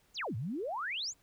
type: exponential two-way sweep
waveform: sine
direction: down then up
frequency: 7600 to 100 to 7600 Hz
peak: -34 dBFS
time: 0.14-1.14 s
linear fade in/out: 50 ms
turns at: 0.36 s
effects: pink hiss -69 dBFS RMS until 1.22 s